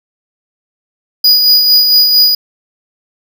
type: tone with tremolo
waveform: square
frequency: 4923 Hz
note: D#8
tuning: 19 cents flat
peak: -4 dBFS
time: 1.24-2.35 s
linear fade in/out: 5 ms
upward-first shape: sine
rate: 4.4 Hz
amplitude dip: 40%
effects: none